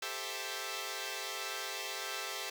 5% pulse chord, A minor seventh, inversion third, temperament equal, 392 / 440 / 523.3 / 659.3 Hz, G4 / A4 / C5 / E5, 0 / 0 / 0 / 0 cents, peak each -32 dBFS, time 0.02-2.5 s, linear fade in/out 5 ms, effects none

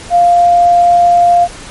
sine tone, 698.5 Hz, F5, in tune, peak -4 dBFS, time 0.1-1.48 s, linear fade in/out 50 ms, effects pink hiss -30 dBFS RMS until 1.7 s + MP3 48 kbps

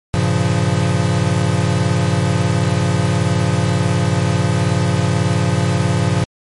square chord, G half-diminished seventh, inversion none, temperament equal, 98 / 116.54 / 138.59 / 174.61 Hz, G2 / Bb2 / Db3 / F3, 0 / 0 / 0 / 0 cents, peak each -20 dBFS, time 0.14-6.24 s, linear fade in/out 0 ms, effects MP3 48 kbps

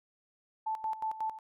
sine tone with tremolo, 877 Hz, A5, 6 cents flat, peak -30 dBFS, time 0.66-1.39 s, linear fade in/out 10 ms, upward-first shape square, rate 5.5 Hz, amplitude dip 75%, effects none

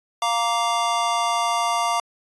square chord, Bb major, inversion second, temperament just, 699.2 / 932.3 / 1165.4 Hz, F5 / Bb5 / D6, +2 / 0 / -14 cents, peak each -25 dBFS, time 0.22-2 s, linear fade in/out 2 ms, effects resampled to 22050 Hz

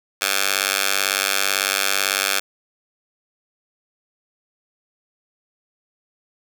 10% pulse tone with high-pass filter, 98 Hz, G2, in tune, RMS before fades -21 dBFS, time 0.21-2.4 s, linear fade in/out 10 ms, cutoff 1600 Hz, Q 0.57, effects none

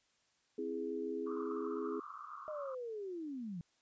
sine chord, C augmented, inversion none, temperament equal, 261.6 / 329.6 / 415.3 Hz, C4 / E4 / G#4, 0 / 0 / 0 cents, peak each -43 / -42 / -39 dBFS, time 0.58-2 s, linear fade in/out 5 ms
pink band-pass noise, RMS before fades -49 dBFS, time 1.26-2.75 s, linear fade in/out 10 ms, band 1100 to 1300 Hz, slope 96 dB/octave
sine linear sweep, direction down, 624 to 160.1 Hz, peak -40 dBFS, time 2.48-3.61 s, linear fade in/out 0 ms
effects white hiss -75 dBFS RMS until 3.81 s + resampled to 16000 Hz

